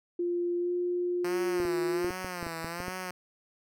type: tone with pitch glide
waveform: sine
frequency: 349.2 to 354.3 Hz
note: F4 to F4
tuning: 0 to +25 cents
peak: -27 dBFS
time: 0.19-2.1 s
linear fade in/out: 5 ms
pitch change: +25 cents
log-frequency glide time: 0.58-0.72 s
type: tone with vibrato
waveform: 5% pulse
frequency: 174.3 Hz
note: F3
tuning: 3 cents flat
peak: -24 dBFS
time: 1.24-3.11 s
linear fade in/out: 5 ms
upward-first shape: sine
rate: 1.3 Hz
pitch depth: 110 cents each way
type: clicks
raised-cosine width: 2 ms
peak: -24 dBFS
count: 10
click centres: 1.601 / 1.652 / 2.046 / 2.106 / 2.246 / 2.428 / 2.467 / 2.645 / 2.803 / 2.882 s
effects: none